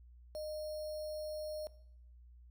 sine tone with sample-and-hold, 613 Hz, D#5, 26 cents flat, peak -39 dBFS, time 0.35-1.67 s, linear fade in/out 0 ms, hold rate 4900 Hz, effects noise-tail reverb RT60 0.7 s tail -19 dB re dry + added 60 Hz sine -55 dBFS peak until 2.5 s

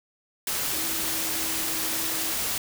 sine tone in noise, 322.1 Hz, E4, 40 cents flat, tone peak -39 dBFS, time 0.73-2.32 s, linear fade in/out 2 ms, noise white, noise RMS -28 dBFS, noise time 0.47-2.58 s, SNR -14 dB, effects none

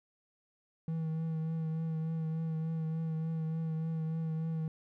triangle tone with vibrato, 160.8 Hz, E3, 43 cents flat, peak -30 dBFS, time 0.88-4.68 s, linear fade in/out 2 ms, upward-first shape triangle, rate 3.4 Hz, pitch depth 28 cents each way, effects none

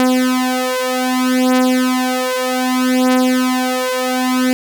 sawtooth beating tone pair, 254.3 / 254.94 Hz, C4 / C4, -49 / -45 cents, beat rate 0.64 Hz, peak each -12 dBFS, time 0-4.53 s, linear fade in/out 0 ms, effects none

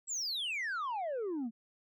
sine exponential sweep, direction down, 7902 to 214.5 Hz, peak -31 dBFS, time 0.07-1.51 s, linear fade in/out 50 ms, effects tanh soft clip ceiling -33 dBFS

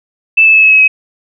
sine tone with pitch steps, 2637 / 2619 / 2601 / 2583 / 2565 / 2547 Hz, E7 / E7 / E7 / E7 / E7 / D#7, 0 / -12 / -24 / -36 / -48 / +40 cents, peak -3 dBFS, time 0.37-0.88 s, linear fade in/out 10 ms, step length 85 ms, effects none

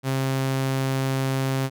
sawtooth tone, 133.6 Hz, C3, 36 cents sharp, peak -18 dBFS, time 0.03-1.7 s, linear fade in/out 50 ms, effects none

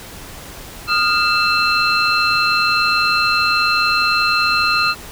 sine tone cluster, 1232 / 1407 / 2654 / 4143 Hz, D#6 / F6 / E7 / C8, -17 / +12 / +11 / -18 cents, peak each -18 dBFS, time 0.87-4.95 s, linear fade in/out 50 ms, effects tanh soft clip ceiling -6 dBFS + pink hiss -35 dBFS RMS until 5.11 s

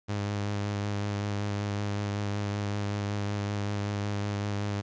sawtooth tone with vibrato, 102.2 Hz, G#2, 27 cents flat, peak -25 dBFS, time 0.08-4.82 s, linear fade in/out 20 ms, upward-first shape sine, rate 5.3 Hz, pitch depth 18 cents each way, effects resampled to 16000 Hz + 11-bit

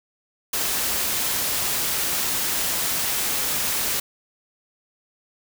white noise, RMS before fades -24 dBFS, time 0.53-4 s, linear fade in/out 5 ms, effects none

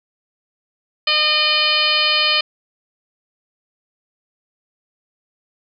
harmonic tone, 609 Hz, D#5, 37 cents flat, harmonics 1 / 2 / 3 / 4 / 5 / 6 / 7 / 8, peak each -28 / -24 / -27 / -20 / -18 / -27 / -21 / -23 dBFS, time 1.07-2.41 s, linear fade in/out 5 ms, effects none

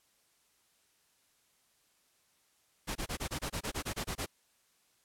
pink noise bursts, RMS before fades -36 dBFS, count 13, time 2.87-4.263 s, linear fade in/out 20 ms, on 85 ms, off 24 ms, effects white hiss -71 dBFS RMS until 5.04 s + low-pass 12000 Hz 12 dB/octave

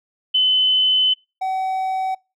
sine / triangle tone pair in turn, 3031 / 757.8 Hz, F#7 / F#5, +41 / +41 cents, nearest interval 2 octaves, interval 2400 cents, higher first, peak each -13 / -18 dBFS, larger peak first, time 0.34-1.14 / 1.41-2.15 s, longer first, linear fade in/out 10 ms, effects noise-tail reverb RT60 0.3 s tail -26 dB re dry

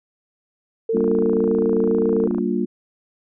sine tone, 451.2 Hz, A4, 44 cents sharp, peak -18 dBFS, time 0.89-2.27 s, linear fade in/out 5 ms
sine chord, G minor seventh, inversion none, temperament just, 196 / 235.2 / 294 / 352.8 Hz, G3 / Bb3 / D4 / F4, 0 / +16 / +2 / +18 cents, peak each -24 / -23 / -27 / -24 dBFS, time 0.93-2.66 s, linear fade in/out 20 ms
click train, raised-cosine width 1 ms, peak -19 dBFS, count 40, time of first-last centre 0.97-2.383 s, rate 27.6 Hz
effects none

